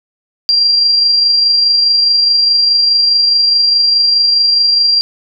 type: tone with amplitude modulation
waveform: sine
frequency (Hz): 4749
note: D8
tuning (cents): +18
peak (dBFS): -6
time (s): 0.49-5.01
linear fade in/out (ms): 0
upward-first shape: sine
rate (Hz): 24.8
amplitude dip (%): 30
effects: none